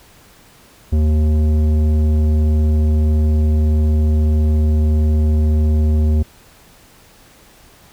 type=tone with tanh clipping; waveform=sine; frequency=76.8 Hz; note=D#2; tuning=22 cents flat; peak=-13 dBFS; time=0.92-6.23 s; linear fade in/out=10 ms; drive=12 dB; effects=pink hiss -47 dBFS RMS until 7.92 s